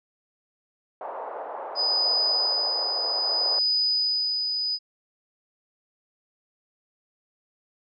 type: band-pass noise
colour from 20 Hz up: white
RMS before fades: -35 dBFS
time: 1.01-3.59 s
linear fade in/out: 2 ms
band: 520 to 890 Hz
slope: 24 dB/octave
type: tone with tremolo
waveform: sine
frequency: 4978 Hz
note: D#8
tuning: in tune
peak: -20 dBFS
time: 1.75-4.79 s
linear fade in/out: 50 ms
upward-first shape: sine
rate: 0.63 Hz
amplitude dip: 40%
effects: none